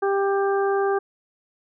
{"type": "harmonic tone", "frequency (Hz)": 395.1, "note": "G4", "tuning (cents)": 14, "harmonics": [1, 2, 3, 4], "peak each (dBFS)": [-20, -26, -30, -32], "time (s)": [0.02, 0.99], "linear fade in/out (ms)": 10, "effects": []}